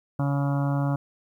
harmonic tone, 140.7 Hz, C#3, 26 cents sharp, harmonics 1 / 2 / 4 / 5 / 6 / 7 / 8 / 9 / 10, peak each -23 / -29 / -35 / -37 / -39 / -40 / -41 / -42 / -43 dBFS, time 0.19-0.96 s, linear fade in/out 5 ms, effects 10-bit

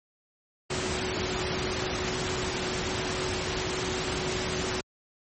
sine tone in noise, 370 Hz, F#4, in tune, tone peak -34 dBFS, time 0.7-4.81 s, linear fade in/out 5 ms, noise pink, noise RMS -30 dBFS, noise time 0.7-4.81 s, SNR -7 dB, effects high-pass 60 Hz 12 dB/octave + MP3 32 kbps

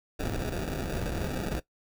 pink noise with sample-and-hold, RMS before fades -32 dBFS, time 0.19-1.6 s, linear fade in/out 10 ms, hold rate 1050 Hz, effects noise-tail reverb RT60 0.1 s tail -17 dB re dry

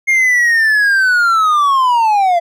triangle linear sweep, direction down, 2142 to 670 Hz, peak -7 dBFS, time 0.07-2.4 s, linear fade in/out 20 ms, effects none

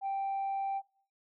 sine tone, 784 Hz, G5, in tune, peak -29 dBFS, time 0.01-0.82 s, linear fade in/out 50 ms, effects noise-tail reverb RT60 0.4 s tail -17 dB re dry + tanh soft clip ceiling -29 dBFS

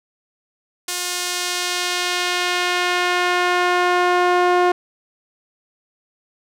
sawtooth tone with band-pass filter sweep, 357.2 Hz, F4, 39 cents sharp, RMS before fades -19 dBFS, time 0.88-4.72 s, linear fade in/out 5 ms, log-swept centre 7800 to 750 Hz, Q 0.75, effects none

